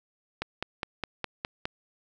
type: click train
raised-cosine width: 0.3 ms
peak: -14 dBFS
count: 7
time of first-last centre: 0.42-1.655 s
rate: 4.86 Hz
effects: none